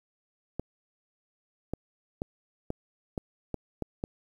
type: clicks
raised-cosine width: 2 ms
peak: -18 dBFS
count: 8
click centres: 0.596 / 1.736 / 2.219 / 2.704 / 3.178 / 3.543 / 3.823 / 4.039 s
effects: 9-bit